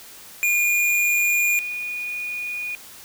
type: tone pair in turn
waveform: square / sine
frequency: 2426 / 2454 Hz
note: D#7 / D#7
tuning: -44 / -25 cents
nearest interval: unison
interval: 19 cents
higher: second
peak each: -18 / -26 dBFS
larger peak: first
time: 0.43-1.59 / 1.59-2.75 s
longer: neither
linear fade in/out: 0 ms
effects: white hiss -43 dBFS RMS until 3.04 s